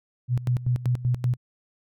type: tone with tremolo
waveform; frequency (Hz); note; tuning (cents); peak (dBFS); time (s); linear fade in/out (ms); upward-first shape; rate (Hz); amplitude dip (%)
sine; 123.5; B2; 0; -19; 0.28-1.37; 50; square; 5.2; 80
effects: none